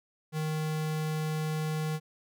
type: tone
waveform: square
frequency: 155.56 Hz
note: D#3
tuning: in tune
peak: -30 dBFS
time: 0.32-2 s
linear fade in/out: 50 ms
effects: none